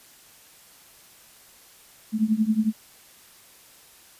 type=tone with tremolo; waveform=sine; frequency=217.7 Hz; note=A3; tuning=18 cents flat; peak=-15 dBFS; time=2.12-2.73 s; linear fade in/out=50 ms; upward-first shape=triangle; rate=11 Hz; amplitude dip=95%; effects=white hiss -52 dBFS RMS until 4.19 s + resampled to 32000 Hz